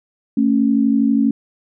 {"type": "tone pair together", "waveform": "sine", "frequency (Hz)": [223.1, 275.4], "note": ["A3", "C#4"], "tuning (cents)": [24, -11], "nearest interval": "major third", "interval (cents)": 365, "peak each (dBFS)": -15, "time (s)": [0.37, 1.31], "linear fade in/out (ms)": 5, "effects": []}